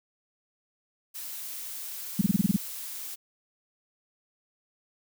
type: noise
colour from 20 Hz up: blue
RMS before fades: -38 dBFS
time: 1.14-3.16 s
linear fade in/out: 20 ms
type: tone bursts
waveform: sine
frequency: 196.5 Hz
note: G3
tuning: 4 cents sharp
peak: -18 dBFS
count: 8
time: 2.19-2.564 s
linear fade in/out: 5 ms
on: 24 ms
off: 26 ms
effects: none